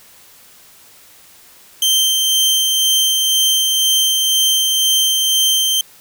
sawtooth tone with tremolo, 3132 Hz, G7, 2 cents flat, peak -8 dBFS, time 1.82-5.81 s, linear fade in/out 2 ms, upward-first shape sine, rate 2 Hz, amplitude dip 25%, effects white hiss -45 dBFS RMS until 6 s

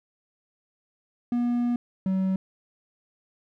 triangle tone pair in turn, 241 / 189.55 Hz, B3 / F#3, -42 / +42 cents, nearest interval major third, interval 416 cents, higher first, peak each -20 dBFS, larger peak neither, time 1.32-1.76 / 2.06-2.36 s, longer first, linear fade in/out 2 ms, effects none

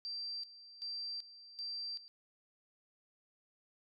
sine tone with tremolo, 4700 Hz, D8, 1 cent sharp, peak -39 dBFS, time 0.05-2.08 s, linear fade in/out 0 ms, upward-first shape square, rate 1.3 Hz, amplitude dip 80%, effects none

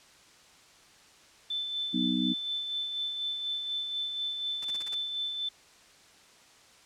sine tone with tremolo, 3526 Hz, A7, 3 cents sharp, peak -29 dBFS, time 1.5-5.49 s, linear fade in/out 5 ms, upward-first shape sine, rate 4.1 Hz, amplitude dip 40%
sine chord, B major, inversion second, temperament just, 185.21 / 246.9 / 308.7 Hz, F#3 / B3 / D#4, +2 / 0 / -14 cents, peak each -32 / -29 / -32 dBFS, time 1.93-2.34 s, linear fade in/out 20 ms
white noise bursts, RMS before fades -42 dBFS, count 6, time 4.62-4.947 s, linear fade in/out 5 ms, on 27 ms, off 33 ms
effects white hiss -57 dBFS RMS until 6.85 s + low-pass 7000 Hz 12 dB/octave

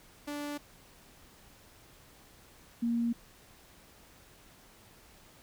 sawtooth / sine tone pair in turn, 291.5 / 234.3 Hz, D4 / A#3, -13 / +9 cents, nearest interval major third, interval 378 cents, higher first, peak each -32 / -27 dBFS, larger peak second, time 0.27-0.58 / 2.82-3.13 s, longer neither, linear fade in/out 10 ms, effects pink hiss -58 dBFS RMS until 5.42 s

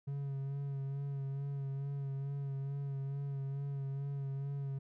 triangle tone with vibrato, 138.59 Hz, C#3, in tune, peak -34 dBFS, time 0.07-4.79 s, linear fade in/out 10 ms, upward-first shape sine, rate 2.3 Hz, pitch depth 28 cents each way, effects none

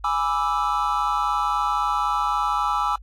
triangle chord, E dominant seventh, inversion first, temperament equal, 830.6 / 987.8 / 1174.7 / 1318.5 Hz, G#5 / B5 / D6 / E6, 0 / 0 / 0 / 0 cents, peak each -24 / -25 / -24 / -23 dBFS, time 0.04-2.96 s, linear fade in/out 5 ms, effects added 50 Hz sine -40 dBFS peak until 3.02 s + AAC 64 kbps

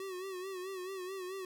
square tone with vibrato, 375.3 Hz, F#4, 25 cents sharp, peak -40 dBFS, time 0-1.45 s, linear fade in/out 2 ms, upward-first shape sine, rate 4.6 Hz, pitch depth 70 cents each way, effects none

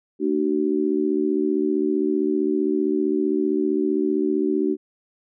harmonic tone, 75.4 Hz, D2, 46 cents sharp, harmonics 3 / 4 / 5, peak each -27 / -22 / -22 dBFS, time 0.19-4.77 s, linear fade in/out 50 ms, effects none

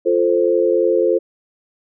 sine chord, F major, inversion none, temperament equal, 349.2 / 440 / 523.3 Hz, F4 / A4 / C5, 0 / 0 / 0 cents, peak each -17 dBFS, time 0.05-1.19 s, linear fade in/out 20 ms, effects none

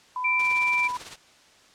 sine tone with pitch glide, 1003 to 989.8 Hz, B5 to B5, +26 to +4 cents, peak -27 dBFS, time 0.16-0.97 s, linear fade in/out 2 ms, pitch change -22 cents, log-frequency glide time 0.38-0.76 s
sine tone, 2349 Hz, D7, in tune, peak -21 dBFS, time 0.24-0.88 s, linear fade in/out 10 ms
white noise with tremolo, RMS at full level -36 dBFS, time 0.39-1.16 s, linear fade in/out 5 ms, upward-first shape sine, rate 18 Hz, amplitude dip 60%
effects white hiss -55 dBFS RMS until 1.74 s + low-pass 6000 Hz 12 dB/octave

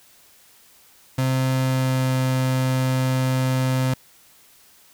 35% pulse tone with pitch glide, 130.81 to 129.83 Hz, C3 to C3, 0 to -13 cents, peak -17 dBFS, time 1.18-3.94 s, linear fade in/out 5 ms, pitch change -13 cents, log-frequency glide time 1.55-2.16 s, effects white hiss -53 dBFS RMS until 4.93 s

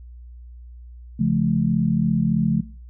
sine chord, Db augmented, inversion none, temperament just, 138.59 / 173.24 / 216.5 Hz, Db3 / F3 / A3, 0 / -14 / -28 cents, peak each -23 / -21 / -20 dBFS, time 1.19-2.61 s, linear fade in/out 10 ms, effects noise-tail reverb RT60 0.4 s tail -19 dB re dry + added 60 Hz sine -38 dBFS peak until 2.89 s

